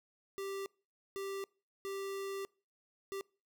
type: tone bursts at uneven times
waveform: square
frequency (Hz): 392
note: G4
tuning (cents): 0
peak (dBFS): -39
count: 4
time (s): 0.38-0.66 / 1.16-1.44 / 1.85-2.45 / 3.12-3.21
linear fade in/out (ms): 0
effects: noise-tail reverb RT60 0.4 s tail -26 dB re dry